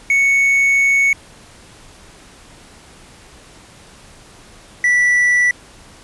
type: tone pair in turn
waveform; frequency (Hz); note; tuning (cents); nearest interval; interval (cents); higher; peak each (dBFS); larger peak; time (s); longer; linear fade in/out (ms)
triangle; 2217 / 1961.5; C#7 / B6; 0 / -12; major second; 212; first; -9; neither; 0.1-1.13 / 4.84-5.51; first; 2
effects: pink hiss -43 dBFS RMS until 6.03 s + resampled to 24000 Hz